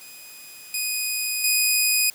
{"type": "tone with level steps", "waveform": "10% pulse", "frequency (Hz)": 2489, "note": "D#7", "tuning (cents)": 0, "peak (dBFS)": [-33, -15, -9], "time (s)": [0.01, 2.1], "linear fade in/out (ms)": 2, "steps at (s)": [0.74, 1.44], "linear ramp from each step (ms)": 2, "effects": ["white hiss -48 dBFS RMS until 2.14 s", "high-pass 80 Hz 12 dB/octave"]}